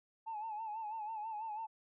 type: tone with vibrato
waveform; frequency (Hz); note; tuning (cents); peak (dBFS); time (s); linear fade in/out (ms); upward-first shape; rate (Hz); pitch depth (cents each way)
sine; 870; A5; -20; -38; 0.26-1.67; 20; sine; 6.1; 75
effects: tanh soft clip ceiling -35 dBFS